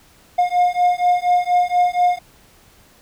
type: beating tone pair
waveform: triangle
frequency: 712 / 716.2 Hz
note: F5 / F5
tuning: +33 / +43 cents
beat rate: 4.2 Hz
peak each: -15 dBFS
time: 0.38-2.19 s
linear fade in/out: 10 ms
effects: pink hiss -51 dBFS RMS until 3.01 s